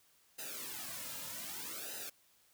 white noise with flanger, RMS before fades -44 dBFS, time 0.38-2.1 s, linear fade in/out 10 ms, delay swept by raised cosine 0.89 to 2.69 ms, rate 0.64 Hz, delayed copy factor -0.95, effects white hiss -69 dBFS RMS until 2.53 s

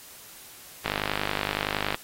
click train, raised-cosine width 0.3 ms, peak -10 dBFS, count 56, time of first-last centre 0.86-1.945 s, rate 50.7 Hz, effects white hiss -47 dBFS RMS until 2.03 s + AAC 48 kbps

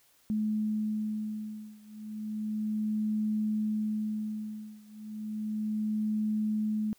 sine beating tone pair, 214.1 / 214.43 Hz, A3 / A3, -47 / -44 cents, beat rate 0.33 Hz, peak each -32 / -33 dBFS, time 0.3-6.93 s, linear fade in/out 0 ms, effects white hiss -65 dBFS RMS until 6.98 s

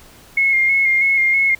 sine tone with vibrato, 2150 Hz, C7, 47 cents sharp, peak -12 dBFS, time 0.37-1.55 s, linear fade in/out 5 ms, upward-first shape square, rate 3.1 Hz, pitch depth 25 cents each way, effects pink hiss -45 dBFS RMS until 1.59 s

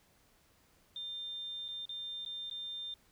sine tone with dropouts, 3600 Hz, A7, 39 cents sharp, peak -39 dBFS, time 0.96-2.94 s, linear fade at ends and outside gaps 2 ms, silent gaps 1.682-1.686 / 1.855-1.892 / 2.25-2.261 / 2.499-2.511 s, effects pink hiss -68 dBFS RMS until 3.11 s

